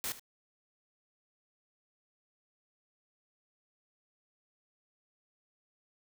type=noise with echo; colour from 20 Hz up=white; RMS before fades=-36 dBFS; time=0.04-0.12 s; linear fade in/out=0 ms; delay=75 ms; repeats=1; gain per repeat=-15 dB; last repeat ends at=0.195 s; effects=none